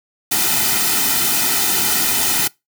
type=noise with comb filter; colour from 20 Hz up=white; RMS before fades=-17 dBFS; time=0.31-2.48 s; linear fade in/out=10 ms; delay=1.8 ms; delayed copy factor=-0.85; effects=noise-tail reverb RT60 0.2 s tail -23 dB re dry